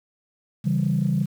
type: chord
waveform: sine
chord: C# diminished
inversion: none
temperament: equal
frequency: 138.59 / 164.81 / 196 Hz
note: C#3 / E3 / G3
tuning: 0 / 0 / 0 cents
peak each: -23 dBFS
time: 0.64-1.26 s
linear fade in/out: 20 ms
effects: tanh soft clip ceiling -12 dBFS + 8-bit